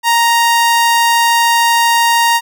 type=tone; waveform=sawtooth; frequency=933 Hz; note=A#5; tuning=1 cent sharp; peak=-5 dBFS; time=0.03-2.41 s; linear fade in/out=50 ms; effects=none